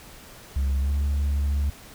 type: tone with pitch glide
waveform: sine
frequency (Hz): 67.9 to 71.19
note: C#2 to C#2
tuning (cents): -35 to +47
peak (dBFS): -18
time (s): 0.56-1.7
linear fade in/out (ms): 5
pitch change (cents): +82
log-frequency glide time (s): 0.81-0.91
effects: tanh soft clip ceiling -20 dBFS + pink hiss -46 dBFS RMS until 1.94 s